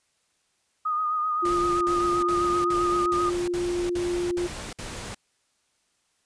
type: tone with vibrato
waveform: sine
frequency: 1238 Hz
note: D#6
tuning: 9 cents flat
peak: -23 dBFS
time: 0.85-3.3 s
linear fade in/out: 10 ms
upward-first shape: sine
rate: 7.7 Hz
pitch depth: 34 cents each way
type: tone with pitch glide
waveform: sine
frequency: 349.2 to 351.4 Hz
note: F4 to F4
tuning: 0 to +11 cents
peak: -24 dBFS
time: 1.42-4.48 s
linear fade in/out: 20 ms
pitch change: +11 cents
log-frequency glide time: 1.76-3.3 s
type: noise bursts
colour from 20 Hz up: pink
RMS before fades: -36 dBFS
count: 9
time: 1.45-5.146 s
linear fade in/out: 2 ms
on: 360 ms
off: 57 ms
effects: white hiss -70 dBFS RMS until 6.25 s + resampled to 22050 Hz